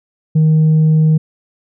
sine tone with tanh clipping, 156.6 Hz, D#3, 11 cents sharp, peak -8 dBFS, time 0.35-1.18 s, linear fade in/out 10 ms, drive 1 dB, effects none

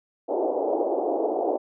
pink band-pass noise, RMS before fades -25 dBFS, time 0.28-1.58 s, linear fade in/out 20 ms, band 320 to 790 Hz, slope 48 dB/octave, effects none

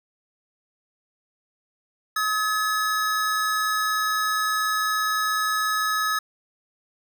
square tone pair together, 1273 / 1710.1 Hz, D#6 / A6, +39 / -50 cents, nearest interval perfect fourth, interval 511 cents, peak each -24 / -27 dBFS, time 2.16-6.19 s, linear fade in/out 5 ms, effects none

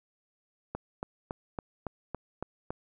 click train, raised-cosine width 1 ms, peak -20 dBFS, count 8, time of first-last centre 0.75-2.705 s, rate 3.58 Hz, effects none

